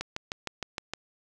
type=click train; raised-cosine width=0.2 ms; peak=-15 dBFS; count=7; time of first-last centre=0.01-0.936 s; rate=6.48 Hz; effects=none